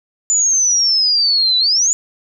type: exponential two-way sweep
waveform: sine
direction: down then up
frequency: 7060 to 3940 to 7060 Hz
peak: -11 dBFS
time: 0.3-1.93 s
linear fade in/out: 0 ms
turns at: 1.58 s
effects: none